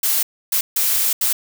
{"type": "noise bursts at uneven times", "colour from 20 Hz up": "blue", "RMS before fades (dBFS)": -18, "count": 4, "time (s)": [[0.03, 0.23], [0.52, 0.61], [0.76, 1.13], [1.21, 1.33]], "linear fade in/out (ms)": 5, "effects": []}